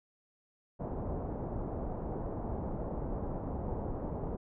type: low-pass noise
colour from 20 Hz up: pink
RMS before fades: -37 dBFS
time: 0.79-4.37 s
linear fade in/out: 20 ms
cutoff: 840 Hz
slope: 24 dB/octave
effects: none